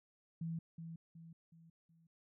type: tone with echo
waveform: sine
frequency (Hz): 164.81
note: E3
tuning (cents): 0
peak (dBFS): -38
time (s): 0.41-0.59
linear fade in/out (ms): 5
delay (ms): 370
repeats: 4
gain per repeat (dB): -7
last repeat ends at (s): 2.07
effects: none